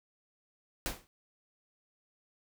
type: noise with exponential decay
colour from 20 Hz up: pink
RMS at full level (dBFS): -31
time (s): 0.86-1.07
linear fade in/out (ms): 0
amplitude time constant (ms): 44
effects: none